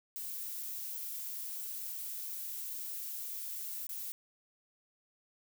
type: noise with dropouts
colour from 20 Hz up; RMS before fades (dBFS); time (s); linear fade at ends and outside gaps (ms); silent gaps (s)
violet; -41; 0.16-4.12; 0; 3.868-3.892
effects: none